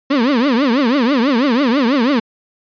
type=tone with vibrato; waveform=35% pulse; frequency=257.2 Hz; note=C4; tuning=30 cents flat; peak=-10 dBFS; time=0.1-2.2 s; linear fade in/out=10 ms; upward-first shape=triangle; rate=6.1 Hz; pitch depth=290 cents each way; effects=resampled to 11025 Hz